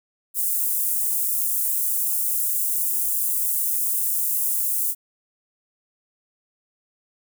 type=high-pass noise; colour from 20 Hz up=white; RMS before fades=-23 dBFS; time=0.34-4.95 s; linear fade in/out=50 ms; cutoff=8800 Hz; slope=24 dB/octave; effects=none